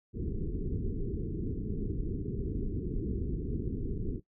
pink low-pass noise, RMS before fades -34 dBFS, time 0.13-4.21 s, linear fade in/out 50 ms, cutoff 440 Hz, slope 96 dB/octave, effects noise-tail reverb RT60 0.1 s tail -18 dB re dry

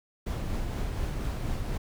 brown noise with tremolo, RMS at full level -30 dBFS, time 0.26-1.78 s, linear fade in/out 10 ms, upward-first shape triangle, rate 4.2 Hz, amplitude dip 30%, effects none

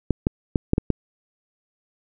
clicks, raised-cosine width 3 ms, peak -5 dBFS, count 6, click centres 0.107 / 0.269 / 0.558 / 0.734 / 0.781 / 0.903 s, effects none

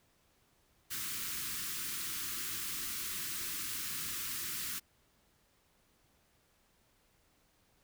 white band-stop noise, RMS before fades -39 dBFS, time 0.9-4.8 s, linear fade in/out 20 ms, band 380 to 1100 Hz, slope 48 dB/octave, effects pink hiss -71 dBFS RMS until 7.83 s

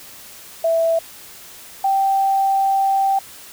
sine tone pair in turn, 659.3 / 780.4 Hz, E5 / G5, 0 / -8 cents, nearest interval minor third, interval 292 cents, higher second, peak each -14 dBFS, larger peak neither, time 0.64-0.99 / 1.84-3.19 s, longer second, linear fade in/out 5 ms, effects white hiss -40 dBFS RMS until 3.52 s

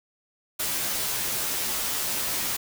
white noise with comb filter, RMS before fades -28 dBFS, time 0.59-2.57 s, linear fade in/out 10 ms, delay 12 ms, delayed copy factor -0.8, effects none

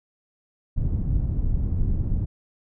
pink low-pass noise, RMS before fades -23 dBFS, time 0.76-2.26 s, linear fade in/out 20 ms, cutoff 130 Hz, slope 12 dB/octave, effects none

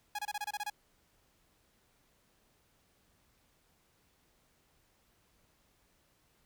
sawtooth tone bursts, 830.6 Hz, G#5, in tune, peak -31 dBFS, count 9, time 0.15-0.7 s, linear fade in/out 5 ms, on 38 ms, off 26 ms, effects pink hiss -71 dBFS RMS until 6.45 s

